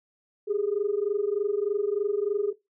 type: tone pair together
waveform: sine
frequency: 397.5 / 420.8 Hz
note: G4 / G#4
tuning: +24 / +23 cents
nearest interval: minor second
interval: 99 cents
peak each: -27 / -25 dBFS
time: 0.47-2.53 s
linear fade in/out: 20 ms
effects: noise-tail reverb RT60 0.2 s tail -18 dB re dry + tanh soft clip ceiling -17 dBFS